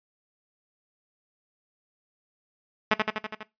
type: tone with echo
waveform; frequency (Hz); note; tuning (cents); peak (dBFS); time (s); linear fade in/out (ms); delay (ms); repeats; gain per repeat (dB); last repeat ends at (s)
5% pulse; 215.7; A3; -34; -7; 2.91-2.94; 5; 82; 6; -3; 3.432
effects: noise-tail reverb RT60 0.2 s tail -19 dB re dry + resampled to 11025 Hz